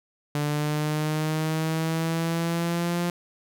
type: exponential sweep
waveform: sawtooth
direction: up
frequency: 146.83 to 174.61 Hz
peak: -20 dBFS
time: 0.35-3.1 s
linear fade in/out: 2 ms
effects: none